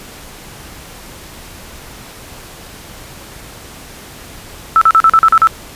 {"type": "tone bursts", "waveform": "sine", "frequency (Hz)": 1318.5, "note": "E6", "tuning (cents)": 0, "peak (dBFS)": -4, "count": 8, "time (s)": [4.76, 5.472], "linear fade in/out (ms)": 0, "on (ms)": 54, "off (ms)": 40, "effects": ["pink hiss -34 dBFS RMS until 5.75 s", "resampled to 32000 Hz"]}